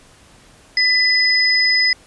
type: tone pair together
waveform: sine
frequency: 2000 / 5040 Hz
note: B6 / D#8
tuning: +21 / +21 cents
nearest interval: octave + major third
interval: 1600 cents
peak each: -15 dBFS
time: 0.77-1.93 s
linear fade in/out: 2 ms
effects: pink hiss -48 dBFS RMS until 2.06 s + resampled to 24000 Hz